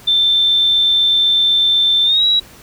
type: tone with pitch glide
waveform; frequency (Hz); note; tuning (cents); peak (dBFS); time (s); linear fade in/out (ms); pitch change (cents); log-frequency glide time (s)
sine; 3556 to 3878; A7 to B7; +18 to -32; -10; 0.07-2.4; 10; +150; 2.04-2.24
effects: pink hiss -41 dBFS RMS until 2.62 s